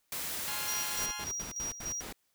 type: noise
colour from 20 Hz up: white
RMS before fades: -37 dBFS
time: 0.12-1.06 s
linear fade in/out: 2 ms
type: chord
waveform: 15% pulse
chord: F minor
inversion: first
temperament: just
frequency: 838.1 / 1047.7 / 1396.9 Hz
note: Ab5 / C6 / F6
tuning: +16 / +2 / 0 cents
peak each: -37 dBFS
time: 0.48-1.24 s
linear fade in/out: 0 ms
type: tone with tremolo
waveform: triangle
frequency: 5730 Hz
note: F8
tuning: 44 cents sharp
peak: -33 dBFS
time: 0.68-2.01 s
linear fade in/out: 0 ms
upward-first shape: square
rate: 3.4 Hz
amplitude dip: 65%
type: noise bursts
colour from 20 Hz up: pink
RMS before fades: -43 dBFS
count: 6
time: 0.99-2.125 s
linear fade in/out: 0 ms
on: 120 ms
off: 83 ms
effects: white hiss -75 dBFS RMS until 2.34 s